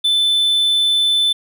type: tone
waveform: triangle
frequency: 3520 Hz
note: A7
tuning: in tune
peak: -11 dBFS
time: 0.04-1.33 s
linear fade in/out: 10 ms
effects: none